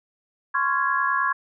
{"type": "chord", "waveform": "sine", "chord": "Db major seventh", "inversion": "third", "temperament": "just", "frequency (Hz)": [1039.4, 1108.7, 1385.9, 1663.1], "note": ["C6", "Db6", "F6", "Ab6"], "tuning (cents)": [-12, 0, -14, 2], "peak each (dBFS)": [-26, -24, -30, -24], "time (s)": [0.54, 1.33], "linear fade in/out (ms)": 10, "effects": []}